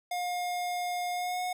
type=tone with pitch glide; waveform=square; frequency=713 to 727.1 Hz; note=F5 to F#5; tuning=+36 to -30 cents; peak=-31 dBFS; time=0.11-1.53 s; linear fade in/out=5 ms; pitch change=+34 cents; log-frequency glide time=1.12-1.41 s; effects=none